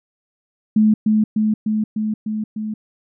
sine tone with echo, 215.2 Hz, A3, 38 cents flat, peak -10 dBFS, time 0.76-0.94 s, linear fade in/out 5 ms, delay 300 ms, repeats 6, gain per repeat -2 dB, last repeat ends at 2.74 s, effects none

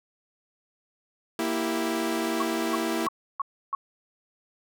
sawtooth chord, E diminished, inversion second, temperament equal, 233.1 / 329.6 / 392 Hz, Bb3 / E4 / G4, 0 / 0 / 0 cents, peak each -27 / -24 / -29 dBFS, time 1.39-3.07 s, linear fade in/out 2 ms
sine tone bursts, 1108.7 Hz, C#6, in tune, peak -24 dBFS, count 5, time 2.4-3.75 s, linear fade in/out 2 ms, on 22 ms, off 310 ms
effects none

